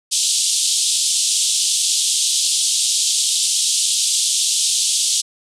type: band-pass noise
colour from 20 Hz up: white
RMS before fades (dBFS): -18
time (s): 0.11-5.22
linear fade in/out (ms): 20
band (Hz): 3100 to 9400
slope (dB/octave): 48
effects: none